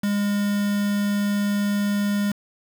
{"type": "tone with quantisation", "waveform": "triangle", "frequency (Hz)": 203.9, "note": "G#3", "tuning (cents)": -32, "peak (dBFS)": -18, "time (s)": [0.03, 2.32], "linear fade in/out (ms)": 5, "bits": 5, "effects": []}